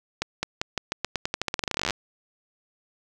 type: accelerating click train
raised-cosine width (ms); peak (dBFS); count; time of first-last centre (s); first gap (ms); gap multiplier
0.2; -8; 27; 0.22-1.907; 210; 0.88
effects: none